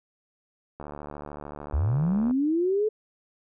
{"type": "click train", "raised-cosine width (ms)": 1, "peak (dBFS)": -24, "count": 112, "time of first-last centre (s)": [0.8, 2.31], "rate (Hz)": 73.5}
{"type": "linear sweep", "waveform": "sine", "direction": "up", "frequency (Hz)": [60.6, 440], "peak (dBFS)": -21, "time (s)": [1.73, 2.89], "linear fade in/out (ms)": 10}
{"effects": []}